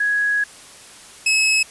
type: tone pair in turn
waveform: sine / sawtooth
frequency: 1666 / 2578 Hz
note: G#6 / E7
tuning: +5 / -39 cents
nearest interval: minor sixth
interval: 756 cents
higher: second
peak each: -16 / -11 dBFS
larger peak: second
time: 0-0.44 / 1.26-1.63 s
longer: first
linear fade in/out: 5 ms
effects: white hiss -42 dBFS RMS until 1.7 s + resampled to 24000 Hz